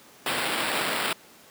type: noise with sample-and-hold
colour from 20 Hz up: blue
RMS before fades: -27 dBFS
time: 0.26-1.13 s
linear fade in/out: 2 ms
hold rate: 6300 Hz
effects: pink hiss -51 dBFS RMS until 1.5 s + high-pass 200 Hz 12 dB/octave